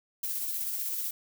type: noise with tremolo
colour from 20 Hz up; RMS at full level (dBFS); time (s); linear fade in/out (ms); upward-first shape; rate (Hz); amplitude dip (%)
violet; -32; 0.23-1.11; 5; square; 16; 25
effects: none